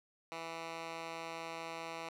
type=tone with band-pass filter; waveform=10% pulse; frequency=164.81 Hz; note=E3; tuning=in tune; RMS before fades=-44 dBFS; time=0.32-2.09 s; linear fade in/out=0 ms; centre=1900 Hz; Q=0.57; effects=none